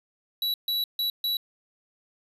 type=tone bursts at uneven times; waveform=square; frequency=3926 Hz; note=B7; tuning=11 cents flat; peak=-25 dBFS; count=4; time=0.42-0.54 / 0.68-0.84 / 0.99-1.1 / 1.24-1.37 s; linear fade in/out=2 ms; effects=resampled to 32000 Hz